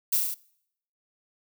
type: noise with echo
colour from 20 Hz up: violet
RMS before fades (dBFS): -23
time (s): 0.12-0.17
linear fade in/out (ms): 10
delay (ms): 35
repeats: 5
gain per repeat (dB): -2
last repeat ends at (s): 0.345
effects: noise-tail reverb RT60 0.7 s tail -23 dB re dry